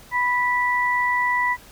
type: tone pair together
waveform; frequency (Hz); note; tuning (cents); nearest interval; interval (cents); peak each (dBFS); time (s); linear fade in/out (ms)
sine; 987.8 / 1964.8; B5 / B6; 0 / -9; octave; 1191; -21; 0.11-1.57; 50
effects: pink hiss -47 dBFS RMS until 1.71 s